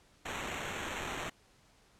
violet noise with sample-and-hold, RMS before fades -39 dBFS, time 0.25-1.3 s, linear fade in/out 10 ms, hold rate 4900 Hz, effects pink hiss -65 dBFS RMS until 1.99 s + low-pass 9000 Hz 12 dB/octave

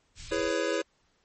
pink band-stop noise, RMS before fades -43 dBFS, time 0.15-0.53 s, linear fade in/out 50 ms, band 100 to 2800 Hz, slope 12 dB/octave
square chord, C# minor seventh, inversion first, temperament just, 332.6 / 415.8 / 498.9 / 554.4 Hz, E4 / G#4 / B4 / C#5, +16 / +2 / +17 / 0 cents, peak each -33 dBFS, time 0.31-0.82 s, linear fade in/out 10 ms
effects pink hiss -70 dBFS RMS until 1.24 s + MP3 32 kbps

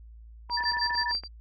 sine tone, 960 Hz, B5, 49 cents flat, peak -30 dBFS, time 0.49-1.14 s, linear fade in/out 20 ms
clicks, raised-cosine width 0.5 ms, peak -29 dBFS, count 12, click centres 0.498 / 0.607 / 0.638 / 0.719 / 0.769 / 0.861 / 0.906 / 0.952 / 1.015 / 1.111 / 1.15 / 1.236 s
sine tone with tremolo, 4699 Hz, D8, in tune, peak -25 dBFS, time 0.5-1.28 s, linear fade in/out 50 ms, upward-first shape sine, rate 6.6 Hz, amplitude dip 100%
sine tone bursts, 1765 Hz, A6, 5 cents sharp, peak -28 dBFS, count 7, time 0.57-1.116 s, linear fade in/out 5 ms, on 60 ms, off 21 ms
effects added 56 Hz sine -45 dBFS peak until 1.4 s

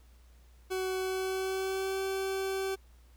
40% pulse tone with pitch glide, 375.2 to 385.3 Hz, F#4 to G4, +24 to -30 cents, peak -30 dBFS, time 0.7-2.76 s, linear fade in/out 20 ms, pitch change +46 cents, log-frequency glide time 0.97-2.01 s, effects added 60 Hz sine -55 dBFS peak until 3.16 s + pink hiss -67 dBFS RMS until 3.16 s

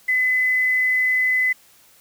sine tone with quantisation, 2017 Hz, B6, 36 cents sharp, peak -16 dBFS, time 0.08-1.53 s, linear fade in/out 10 ms, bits 7, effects white hiss -53 dBFS RMS until 2 s

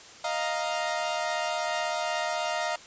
sawtooth chord, Eb suspended second, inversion none, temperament equal, 622.3 / 698.5 / 932.3 Hz, Eb5 / F5 / Bb5, 0 / 0 / 0 cents, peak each -28 / -27 / -30 dBFS, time 0.24-2.76 s, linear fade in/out 5 ms, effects white hiss -48 dBFS RMS until 2.86 s + resampled to 16000 Hz

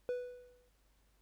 triangle tone with exponential decay, 493.9 Hz, B4, in tune, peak -30 dBFS, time 0.09-0.69 s, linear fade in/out 0 ms, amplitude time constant 130 ms, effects added 50 Hz sine -70 dBFS peak until 1.21 s + pink hiss -75 dBFS RMS until 1.21 s

